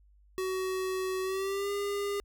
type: tone with pitch glide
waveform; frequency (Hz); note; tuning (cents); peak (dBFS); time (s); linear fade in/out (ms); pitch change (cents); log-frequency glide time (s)
square; 375 to 404.2; F#4 to G#4; +23 to -47; -31; 0.38-2.2; 0; +130; 1.22-1.71
effects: added 50 Hz sine -58 dBFS peak until 2.24 s